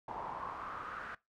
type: noise with band-pass filter sweep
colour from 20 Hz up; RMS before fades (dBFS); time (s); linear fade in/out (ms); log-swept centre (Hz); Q
brown; -43; 0.08-1.15; 5; 880 to 1500; 5.5
effects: noise-tail reverb RT60 0.2 s tail -20 dB re dry